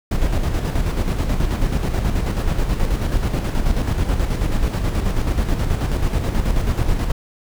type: noise with tremolo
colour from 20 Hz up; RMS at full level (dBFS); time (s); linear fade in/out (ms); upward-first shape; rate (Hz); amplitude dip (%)
brown; -17; 0.11-7.12; 5; square; 9.3; 45
effects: none